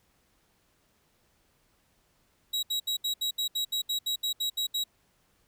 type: tone bursts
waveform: 40% pulse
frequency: 3854 Hz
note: B7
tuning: 43 cents flat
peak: -26 dBFS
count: 14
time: 2.53-4.84 s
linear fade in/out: 10 ms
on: 100 ms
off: 70 ms
effects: pink hiss -69 dBFS RMS until 5.47 s